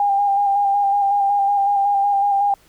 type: tone with vibrato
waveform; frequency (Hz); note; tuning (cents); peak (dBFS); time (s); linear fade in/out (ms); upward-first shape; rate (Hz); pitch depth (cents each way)
sine; 803; G5; +41; -14; 0-2.54; 2; square; 5.4; 22
effects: pink hiss -54 dBFS RMS until 2.68 s

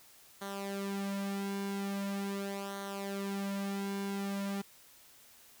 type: tone with flanger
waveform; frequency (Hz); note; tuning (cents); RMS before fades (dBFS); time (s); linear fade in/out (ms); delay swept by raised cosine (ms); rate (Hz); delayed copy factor
sawtooth; 198; G3; +18; -37; 0.41-4.62; 10; 0.39 to 3.49; 0.42; -0.7
effects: white hiss -59 dBFS RMS until 5.6 s

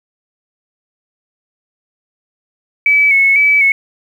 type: tone with vibrato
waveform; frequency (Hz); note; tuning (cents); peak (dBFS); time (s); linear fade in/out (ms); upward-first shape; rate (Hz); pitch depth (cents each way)
sine; 2245; C#7; +21; -7; 2.86-3.72; 2; square; 2; 38
effects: 7-bit

